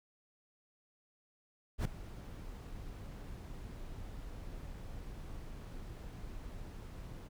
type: noise with ADSR envelope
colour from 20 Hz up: brown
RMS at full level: -29 dBFS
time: 1.78-7.29 s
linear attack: 72 ms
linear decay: 3 ms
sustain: -17 dB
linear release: 28 ms
effects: none